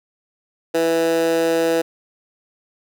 15% pulse tone with high-pass filter, 164.9 Hz, E3, 1 cent sharp, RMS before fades -18 dBFS, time 0.74-1.82 s, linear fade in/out 10 ms, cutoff 420 Hz, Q 3.2, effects none

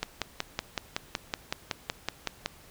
click train, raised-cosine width 0.2 ms, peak -11 dBFS, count 14, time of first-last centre 0.03-2.46 s, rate 5.35 Hz, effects pink hiss -54 dBFS RMS until 2.7 s

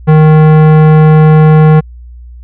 sine tone with tanh clipping, 155.2 Hz, D#3, 4 cents flat, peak -3 dBFS, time 0.07-1.81 s, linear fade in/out 20 ms, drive 18 dB, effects added 60 Hz sine -27 dBFS peak until 2.43 s

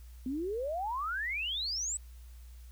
sine exponential sweep, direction up, 246.9 to 8100 Hz, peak -32 dBFS, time 0.26-1.97 s, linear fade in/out 2 ms, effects added 60 Hz sine -47 dBFS peak until 2.71 s + white hiss -64 dBFS RMS until 2.71 s

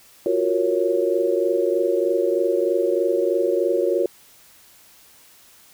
sine chord, Gb major seventh, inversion third, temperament equal with one note detuned, 349.2 / 372.4 / 466.2 / 554.4 Hz, F4 / Gb4 / Bb4 / Db5, 0 / +11 / 0 / 0 cents, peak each -23 dBFS, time 0.26-4.06 s, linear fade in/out 2 ms, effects white hiss -51 dBFS RMS until 5.73 s

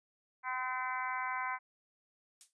harmonic tone, 255.6 Hz, C4, 40 cents flat, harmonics 3 / 4 / 5 / 6 / 7 / 8 / 9, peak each -43 / -37 / -46 / -41 / -50 / -42 / -48 dBFS, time 0.43-1.59 s, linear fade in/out 50 ms
violet noise with exponential decay, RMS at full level -43 dBFS, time 2.41-2.53 s, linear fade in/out 0 ms, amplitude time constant 26 ms
effects resampled to 22050 Hz

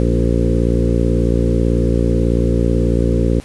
harmonic tone with a mistuned harmonic, 58.2 Hz, A#1, 2 cents flat, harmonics 1 / 2 / 3 / 4 / 5 / 6 / 7 / 8 / 9, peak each -16 / -19 / -21 / -22 / -23 / -24 / -24 / -25 / -26 dBFS, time 0-3.4 s, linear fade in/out 0 ms, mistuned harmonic 5, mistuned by -18 cents, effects pink hiss -41 dBFS RMS until 3.44 s + resampled to 24000 Hz

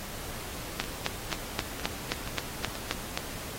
two click trains, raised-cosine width 0.2 ms, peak -19 / -9 dBFS, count 5 / 10, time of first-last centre 0.84-2.754 / 0.8-3.175 s, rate 2.09 / 3.79 Hz, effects pink hiss -40 dBFS RMS until 3.58 s + AAC 48 kbps

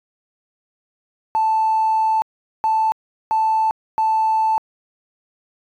triangle tone bursts at uneven times, 880 Hz, A5, in tune, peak -11 dBFS, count 4, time 1.35-2.22 / 2.64-2.92 / 3.31-3.71 / 3.98-4.58 s, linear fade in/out 0 ms, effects tanh soft clip ceiling -12 dBFS

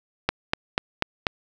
click train, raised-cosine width 0.3 ms, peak -4 dBFS, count 5, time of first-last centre 0.29-1.268 s, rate 4.09 Hz, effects none

